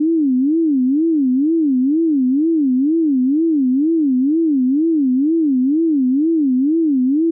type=tone with vibrato; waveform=sine; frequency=289.4 Hz; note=D4; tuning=25 cents flat; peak=-12 dBFS; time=0-7.31 s; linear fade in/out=10 ms; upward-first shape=sine; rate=2.1 Hz; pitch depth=240 cents each way; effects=none